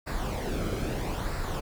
brown noise with flanger, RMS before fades -31 dBFS, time 0.06-1.61 s, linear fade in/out 20 ms, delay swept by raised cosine 0.31 to 1.12 ms, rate 0.77 Hz, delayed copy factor -0.55, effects none

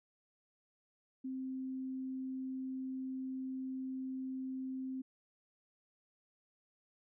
sine tone, 261.6 Hz, C4, in tune, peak -38 dBFS, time 1.24-5.02 s, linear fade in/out 10 ms, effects none

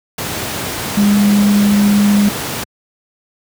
sine tone in noise, 204.5 Hz, G#3, 26 cents flat, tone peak -8 dBFS, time 0.97-2.29 s, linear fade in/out 5 ms, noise pink, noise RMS -21 dBFS, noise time 0.18-2.64 s, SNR +10 dB, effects high-pass 100 Hz 12 dB/octave

